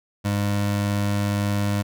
25% pulse tone, 101.9 Hz, G#2, 32 cents flat, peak -17 dBFS, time 0.24-1.83 s, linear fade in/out 20 ms, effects none

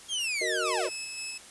sawtooth linear sweep, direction down, 3320 to 390.1 Hz, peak -25 dBFS, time 0.08-0.9 s, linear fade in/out 50 ms
sine chord, D# minor, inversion first, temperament equal, 370 / 466.2 / 622.3 Hz, F#4 / A#4 / D#5, 0 / 0 / 0 cents, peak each -34 dBFS, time 0.41-0.89 s, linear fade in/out 5 ms
15% pulse tone with tremolo, 2600 Hz, E7, 24 cents flat, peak -27 dBFS, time 0.65-1.38 s, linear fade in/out 5 ms, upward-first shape square, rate 3.8 Hz, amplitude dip 25%
effects white hiss -49 dBFS RMS until 1.5 s + resampled to 24000 Hz

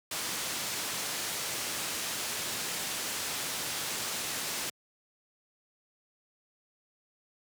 white low-pass noise, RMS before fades -35 dBFS, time 0.11-4.7 s, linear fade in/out 5 ms, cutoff 9000 Hz, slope 12 dB/octave, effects high-pass 100 Hz 12 dB/octave

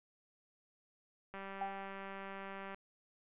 click train, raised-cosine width 0.5 ms, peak -32 dBFS, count 275, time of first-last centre 1.34-2.745 s, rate 195 Hz
sine tone with exponential decay, 784 Hz, G5, in tune, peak -34 dBFS, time 1.61-2.07 s, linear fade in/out 5 ms, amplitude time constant 100 ms
effects resampled to 8000 Hz

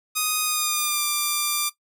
5% pulse tone with pitch glide, 1244.5 to 1186.2 Hz, D#6 to D6, 0 to +17 cents, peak -10 dBFS, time 0.15-1.7 s, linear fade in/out 20 ms, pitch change -83 cents, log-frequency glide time 0.43-1.03 s, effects noise-tail reverb RT60 0.1 s tail -17 dB re dry

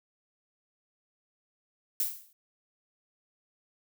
violet noise with exponential decay, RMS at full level -26 dBFS, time 2-2.33 s, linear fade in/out 2 ms, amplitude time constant 70 ms, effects none

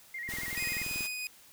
sine tone with vibrato, 2000 Hz, B6, 21 cents sharp, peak -36 dBFS, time 0.14-0.83 s, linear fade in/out 5 ms, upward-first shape square, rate 11 Hz, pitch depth 89 cents each way
white noise, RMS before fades -41 dBFS, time 0.28-1.08 s, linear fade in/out 20 ms
click train, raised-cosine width 3 ms, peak -31 dBFS, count 16, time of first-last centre 0.29-1.008 s, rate 20.9 Hz
sawtooth tone with tremolo, 2489 Hz, D#7, in tune, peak -29 dBFS, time 0.57-1.27 s, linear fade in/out 0 ms, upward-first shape triangle, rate 2.9 Hz, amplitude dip 35%
effects white hiss -57 dBFS RMS until 1.52 s

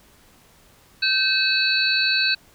sine tone cluster, 1548 / 2584 / 3956 / 4425 Hz, G6 / E7 / B7 / C#8, -22 / -35 / +2 / -4 cents, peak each -23 dBFS, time 1.02-2.35 s, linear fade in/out 10 ms, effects pink hiss -54 dBFS RMS until 2.54 s

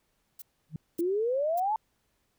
violet noise bursts, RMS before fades -43 dBFS, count 3, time 0.39-1.6 s, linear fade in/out 5 ms, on 30 ms, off 560 ms
sine tone with exponential growth, 155.56 Hz, D#3, in tune, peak -29 dBFS, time 0.69-0.76 s, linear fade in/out 2 ms, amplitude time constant 15 ms
sine exponential sweep, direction up, 329.6 to 897 Hz, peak -25 dBFS, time 0.99-1.76 s, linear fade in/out 2 ms
effects pink hiss -74 dBFS RMS until 2.38 s

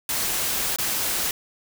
white noise with dropouts, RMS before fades -25 dBFS, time 0.09-1.31 s, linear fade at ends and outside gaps 2 ms, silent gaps 0.761-0.785 s, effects none

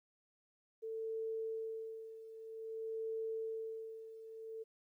sine tone with tremolo, 445.8 Hz, A4, 23 cents sharp, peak -37 dBFS, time 0.82-4.64 s, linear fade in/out 20 ms, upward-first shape sine, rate 0.52 Hz, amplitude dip 75%, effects 13-bit

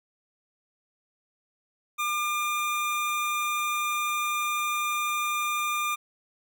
25% pulse tone, 1202 Hz, D6, 40 cents sharp, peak -22 dBFS, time 1.98-5.96 s, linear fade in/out 20 ms, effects none

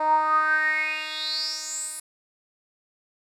10% pulse tone with band-pass filter sweep, 309.8 Hz, D#4, 7 cents flat, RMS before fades -25 dBFS, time 0-2 s, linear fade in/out 5 ms, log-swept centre 790 to 10000 Hz, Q 8.9, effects none

